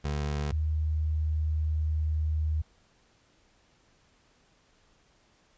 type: tone pair in turn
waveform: 25% pulse / sine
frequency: 73.2 / 77.55 Hz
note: D2 / D#2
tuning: -5 / -5 cents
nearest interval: minor second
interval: 100 cents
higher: second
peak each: -25 dBFS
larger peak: neither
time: 0.04-0.52 / 0.52-2.62 s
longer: second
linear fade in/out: 10 ms
effects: pink hiss -65 dBFS RMS until 5.57 s + resampled to 16000 Hz